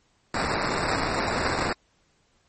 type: noise with sample-and-hold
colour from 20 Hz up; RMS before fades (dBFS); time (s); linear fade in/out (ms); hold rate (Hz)
violet; -26; 0.34-1.73; 5; 3150
effects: pink hiss -66 dBFS RMS until 2.48 s + MP3 32 kbps